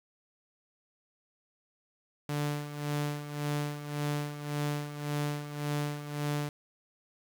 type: tone with tremolo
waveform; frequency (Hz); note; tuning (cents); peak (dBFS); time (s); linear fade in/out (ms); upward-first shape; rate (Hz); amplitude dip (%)
sawtooth; 146.83; D3; 0; -25; 2.29-6.49; 2; sine; 1.8; 70
effects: 9-bit